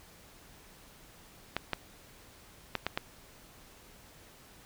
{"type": "clicks", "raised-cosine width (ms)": 0.3, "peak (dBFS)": -14, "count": 5, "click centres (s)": [1.566, 1.733, 2.753, 2.866, 2.975], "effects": ["pink hiss -56 dBFS RMS until 4.65 s"]}